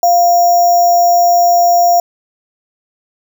sine tone with sample-and-hold, 698.5 Hz, F5, in tune, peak -6 dBFS, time 0.03-2 s, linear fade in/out 2 ms, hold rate 6300 Hz, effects none

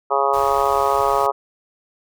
harmonic tone, 138.59 Hz, C#3, in tune, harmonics 3 / 4 / 5 / 6 / 7 / 8 / 9, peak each -23 / -23 / -23 / -23 / -23 / -23 / -23 dBFS, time 0.1-1.32 s, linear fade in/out 20 ms
pink band-stop noise, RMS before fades -35 dBFS, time 0.33-1.27 s, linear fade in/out 10 ms, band 130 to 320 Hz, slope 48 dB/octave
effects none

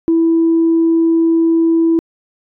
sine tone, 329.6 Hz, E4, in tune, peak -8 dBFS, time 0.08-1.99 s, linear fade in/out 0 ms, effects tanh soft clip ceiling -5 dBFS

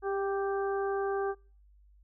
harmonic tone with a mistuned harmonic, 392 Hz, G4, in tune, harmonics 1 / 2 / 3 / 4, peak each -30 / -36 / -40 / -42 dBFS, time 0.02-1.35 s, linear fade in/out 50 ms, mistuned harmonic 1, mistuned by +16 cents, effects noise-tail reverb RT60 0.4 s tail -25 dB re dry + added 50 Hz sine -57 dBFS peak until 2.03 s

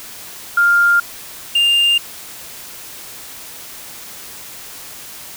sine / triangle tone pair in turn, 1401 / 2802 Hz, F6 / F7, +5 / +5 cents, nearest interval octave, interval 1200 cents, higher second, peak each -9 dBFS, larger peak neither, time 0.57-1 / 1.55-1.98 s, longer neither, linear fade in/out 5 ms, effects white hiss -34 dBFS RMS until 5.36 s

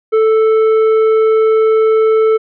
triangle tone with tanh clipping, 440 Hz, A4, in tune, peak -9 dBFS, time 0.12-2.38 s, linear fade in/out 20 ms, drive 12 dB, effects none

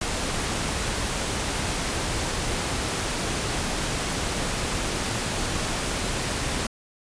pink noise, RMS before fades -27 dBFS, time 0.01-6.67 s, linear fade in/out 5 ms, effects resampled to 22050 Hz

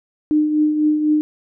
sine tone with tremolo, 303.6 Hz, D#4, 42 cents flat, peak -11 dBFS, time 0.31-1.21 s, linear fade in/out 0 ms, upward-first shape triangle, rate 4 Hz, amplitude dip 55%, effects none

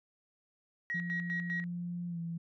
sine tone with tremolo, 1900 Hz, A#6, 33 cents sharp, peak -32 dBFS, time 0.9-1.64 s, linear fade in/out 0 ms, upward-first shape square, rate 5 Hz, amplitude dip 65%
sine tone with pitch glide, 174.61 to 167.88 Hz, F3 to E3, 0 to +32 cents, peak -35 dBFS, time 0.94-2.38 s, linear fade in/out 10 ms, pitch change -68 cents, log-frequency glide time 2.08-2.19 s
effects tanh soft clip ceiling -25 dBFS

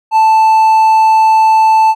triangle tone, 880 Hz, A5, in tune, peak -3 dBFS, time 0.11-1.95 s, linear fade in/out 50 ms, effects none

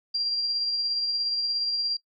sine tone with tremolo, 4754 Hz, D8, 20 cents sharp, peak -23 dBFS, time 0.14-1.97 s, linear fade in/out 10 ms, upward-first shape triangle, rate 17 Hz, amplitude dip 35%, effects noise-tail reverb RT60 0.1 s tail -23 dB re dry

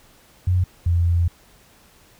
sine tone pair in turn, 90.8 / 85.7 Hz, F#2 / F2, -32 / -32 cents, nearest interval minor second, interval 100 cents, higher first, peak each -15 dBFS, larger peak neither, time 0.47-0.64 / 0.86-1.28 s, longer second, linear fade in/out 5 ms, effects pink hiss -53 dBFS RMS until 2.19 s

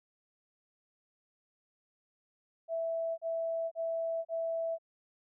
sine tone bursts, 659.3 Hz, E5, in tune, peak -31 dBFS, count 4, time 2.68-4.785 s, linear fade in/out 50 ms, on 500 ms, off 35 ms, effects none

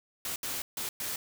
white noise bursts at uneven times, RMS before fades -35 dBFS, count 4, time 0.25-0.36 / 0.43-0.62 / 0.77-0.89 / 1-1.16 s, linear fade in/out 2 ms, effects none

